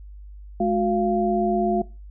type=tone cluster; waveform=sine; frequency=212.1 / 363.9 / 692 Hz; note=G#3 / F#4 / F5; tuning=+37 / -29 / -16 cents; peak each=-23 dBFS; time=0.6-1.82 s; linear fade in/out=5 ms; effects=noise-tail reverb RT60 0.3 s tail -21 dB re dry + added 50 Hz sine -38 dBFS peak until 2.1 s